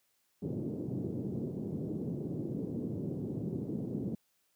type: band-pass noise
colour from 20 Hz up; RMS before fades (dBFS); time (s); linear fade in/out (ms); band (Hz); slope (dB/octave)
pink; -37; 0.42-4.15; 5; 120 to 390; 24
effects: white hiss -75 dBFS RMS until 4.55 s + high-pass 60 Hz 12 dB/octave